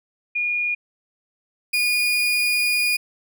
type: tone pair in turn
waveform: sine / 35% pulse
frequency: 2435 / 2445 Hz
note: D#7 / D#7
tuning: -38 / -31 cents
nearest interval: unison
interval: 7 cents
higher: second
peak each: -20 / -16 dBFS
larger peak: second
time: 0.35-0.75 / 1.73-2.97 s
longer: second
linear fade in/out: 10 ms
effects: none